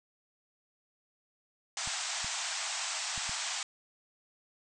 white band-pass noise, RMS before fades -36 dBFS, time 1.77-3.63 s, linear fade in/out 2 ms, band 640 to 8300 Hz, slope 96 dB/octave
clicks, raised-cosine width 5 ms, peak -33 dBFS, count 4, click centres 1.875 / 2.245 / 3.178 / 3.294 s
effects none

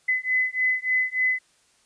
sine beating tone pair, 2018 / 2021.4 Hz, B6 / B6, +37 / +40 cents, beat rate 3.4 Hz, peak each -24 dBFS, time 0.08-1.39 s, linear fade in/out 10 ms, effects white hiss -62 dBFS RMS until 1.85 s + resampled to 22050 Hz

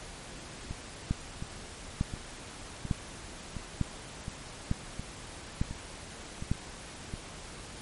two click trains, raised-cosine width 5 ms, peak -24 / -15 dBFS, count 10 / 7, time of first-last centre 0.71-7.139 / 1.11-6.515 s, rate 1.4 / 1.11 Hz, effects pink hiss -45 dBFS RMS until 7.81 s + MP3 48 kbps

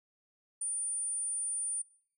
sine tone, 9280 Hz, D9, 22 cents flat, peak -33 dBFS, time 0.61-1.82 s, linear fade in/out 5 ms, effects noise-tail reverb RT60 0.5 s tail -18 dB re dry

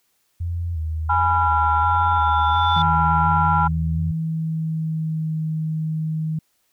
sine tone with vibrato, 82.41 Hz, E2, in tune, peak -22 dBFS, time 0.4-4.12 s, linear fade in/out 10 ms, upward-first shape square, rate 1.4 Hz, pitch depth 70 cents each way
sine chord, F diminished, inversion first, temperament equal with one note detuned, 830.6 / 987.8 / 1372.1 Hz, Ab5 / Cb6 / F6, 0 / 0 / -31 cents, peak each -20 dBFS, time 1.09-3.68 s, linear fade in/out 10 ms
sine tone with exponential growth, 3520 Hz, A7, in tune, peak -22 dBFS, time 1.39-2.82 s, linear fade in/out 2 ms, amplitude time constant 310 ms
sine tone with pitch glide, 161.2 to 157.61 Hz, E3 to D#3, -38 to +23 cents, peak -21 dBFS, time 2.76-6.39 s, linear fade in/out 5 ms, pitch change -39 cents, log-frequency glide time 4.21-5.38 s
effects tanh soft clip ceiling -5 dBFS + white hiss -67 dBFS RMS until 6.72 s

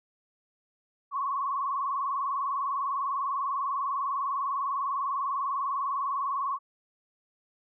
sine tone with vibrato, 1089 Hz, C#6, 31 cents flat, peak -27 dBFS, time 1.11-6.59 s, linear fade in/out 50 ms, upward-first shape sine, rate 20 Hz, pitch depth 97 cents each way, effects none

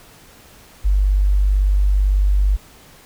sine tone, 49 Hz, G1, in tune, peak -12 dBFS, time 0.84-2.57 s, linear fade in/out 20 ms, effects pink hiss -46 dBFS RMS until 3.05 s

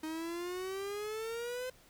45% pulse exponential sweep, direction up, 311.1 to 514 Hz, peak -37 dBFS, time 0.03-1.7 s, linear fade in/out 5 ms, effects pink hiss -62 dBFS RMS until 1.89 s

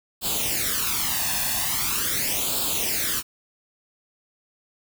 white noise with flanger, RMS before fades -25 dBFS, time 0.21-3.23 s, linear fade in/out 50 ms, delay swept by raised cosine 0.25 to 1.15 ms, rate 0.42 Hz, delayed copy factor +0.75, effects none

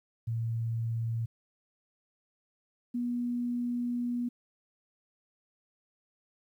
sine tone pair in turn, 114.6 / 242.1 Hz, A#2 / B3, -29 / -34 cents, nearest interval octave + minor second, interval 1295 cents, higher second, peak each -29 / -29 dBFS, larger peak neither, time 0.27-1.26 / 2.94-4.29 s, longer second, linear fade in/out 10 ms, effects 11-bit

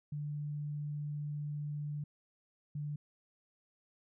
sine tone bursts at uneven times, 147.5 Hz, D3, 8 cents sharp, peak -36 dBFS, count 2, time 0.12-2.04 / 2.75-2.96 s, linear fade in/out 5 ms, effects none

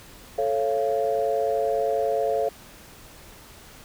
sine chord, A augmented, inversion none, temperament just, 440 / 550 / 687.5 Hz, A4 / C#5 / E#5, 0 / -14 / -27 cents, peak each -25 dBFS, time 0.38-2.49 s, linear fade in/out 5 ms, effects tanh soft clip ceiling -12 dBFS + pink hiss -47 dBFS RMS until 3.84 s

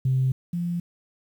sine tone pair in turn, 130.81 / 173.4 Hz, C3 / F3, 0 / -12 cents, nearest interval perfect fourth, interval 488 cents, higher second, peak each -18 / -24 dBFS, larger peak first, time 0.05-0.32 / 0.53-0.8 s, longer neither, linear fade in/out 5 ms, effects tanh soft clip ceiling -14 dBFS + 9-bit

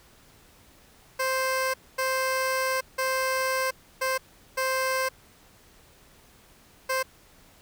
15% pulse tone bursts at uneven times, 523.3 Hz, C5, in tune, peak -18 dBFS, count 6, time 1.19-1.74 / 1.98-2.81 / 2.98-3.71 / 4.01-4.18 / 4.57-5.09 / 6.89-7.03 s, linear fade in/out 10 ms, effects pink hiss -56 dBFS RMS until 7.61 s

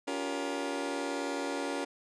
25% pulse chord, G half-diminished seventh, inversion second, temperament just, 282.2 / 352.8 / 392 / 470.4 Hz, Db4 / F4 / G4 / Bb4, +31 / +18 / 0 / +16 cents, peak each -32 / -36 / -37 / -35 dBFS, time 0.07-1.85 s, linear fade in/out 10 ms, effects resampled to 22050 Hz

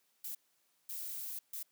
violet noise bursts at uneven times, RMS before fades -42 dBFS, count 3, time 0.24-0.35 / 0.89-1.39 / 1.53-1.63 s, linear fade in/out 5 ms, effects white hiss -75 dBFS RMS until 1.71 s + high-pass 150 Hz 12 dB/octave

